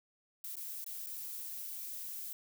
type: noise with dropouts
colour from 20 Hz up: violet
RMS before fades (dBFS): -43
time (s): 0.44-2.33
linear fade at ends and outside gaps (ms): 2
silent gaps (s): 0.556-0.567 / 0.843-0.863 / 1.063-1.068
effects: none